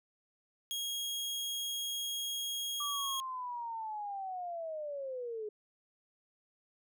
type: tone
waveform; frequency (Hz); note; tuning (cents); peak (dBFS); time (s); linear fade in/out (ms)
sawtooth; 3279; G#7; -23; -32; 0.71-3.2; 0
type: linear sweep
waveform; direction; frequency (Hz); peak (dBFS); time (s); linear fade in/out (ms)
sine; down; 1174.7 to 415.3; -37; 2.8-5.49; 5
effects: none